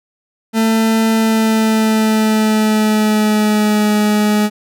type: tone with pitch glide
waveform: 40% pulse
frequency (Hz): 222.8 to 210.4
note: A3 to G#3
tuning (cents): +22 to +23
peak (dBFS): -10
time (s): 0.53-4.5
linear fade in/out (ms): 50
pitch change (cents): -99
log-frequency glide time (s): 1.12-3.93
effects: none